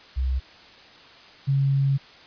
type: tone pair in turn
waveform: sine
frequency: 64.9 / 137.52 Hz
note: C2 / C#3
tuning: -13 / -13 cents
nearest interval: octave + minor second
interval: 1300 cents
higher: second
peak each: -21 / -18 dBFS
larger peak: second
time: 0.16-0.4 / 1.47-1.98 s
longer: second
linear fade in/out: 20 ms
effects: white hiss -48 dBFS RMS until 2.26 s + resampled to 11025 Hz